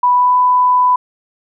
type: tone with pitch glide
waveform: sine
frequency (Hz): 987 to 996.7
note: B5 to B5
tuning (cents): -1 to +16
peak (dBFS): -8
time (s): 0.03-0.96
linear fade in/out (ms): 5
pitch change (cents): +17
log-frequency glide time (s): 0.14-0.36
effects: none